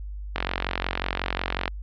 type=click train; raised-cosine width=0.3 ms; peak=-8 dBFS; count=61; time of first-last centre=0.36-1.679 s; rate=45.5 Hz; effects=added 50 Hz sine -32 dBFS peak until 1.82 s + low-pass 4000 Hz 12 dB/octave